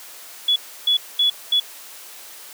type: tone bursts at uneven times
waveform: sine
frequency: 3400 Hz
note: G#7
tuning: 40 cents sharp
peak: -14 dBFS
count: 4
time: 0.48-0.56 / 0.87-0.97 / 1.19-1.3 / 1.52-1.6 s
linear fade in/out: 5 ms
effects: white hiss -40 dBFS RMS until 2.53 s + high-pass 400 Hz 12 dB/octave